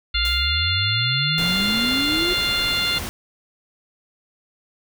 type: exponential sweep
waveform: sine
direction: up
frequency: 56 to 368.6 Hz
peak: -23 dBFS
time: 0.14-2.34 s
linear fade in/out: 10 ms
type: harmonic tone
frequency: 699 Hz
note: F5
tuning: 1 cent sharp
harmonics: 2 / 3 / 4 / 5 / 6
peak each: -28 / -28 / -26 / -24 / -25 dBFS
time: 0.14-2.99 s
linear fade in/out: 10 ms
type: noise with exponential decay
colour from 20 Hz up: white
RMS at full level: -33 dBFS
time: 0.25-0.63 s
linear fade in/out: 1 ms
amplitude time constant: 82 ms
type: noise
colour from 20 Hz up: pink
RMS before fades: -30 dBFS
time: 1.38-3.09 s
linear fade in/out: 0 ms
effects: none